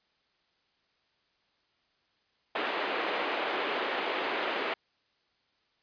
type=band-pass noise; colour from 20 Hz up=pink; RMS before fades=-32 dBFS; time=2.55-4.74 s; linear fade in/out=5 ms; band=350 to 3200 Hz; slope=24 dB/octave; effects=white hiss -72 dBFS RMS until 5.82 s + resampled to 11025 Hz